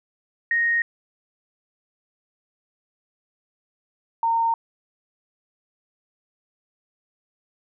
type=tone pair in turn; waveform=sine; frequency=1864.7 / 916.9 Hz; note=A#6 / A#5; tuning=0 / -29 cents; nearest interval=octave; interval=1229 cents; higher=first; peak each=-18 dBFS; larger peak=neither; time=0.51-0.82 / 4.23-4.54 s; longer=neither; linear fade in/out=2 ms; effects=none